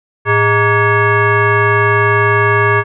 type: tone with frequency modulation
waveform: sine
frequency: 630 Hz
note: D#5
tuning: 21 cents sharp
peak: -8 dBFS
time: 0.25-2.84 s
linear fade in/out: 50 ms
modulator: 520 Hz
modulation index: 2.7
effects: none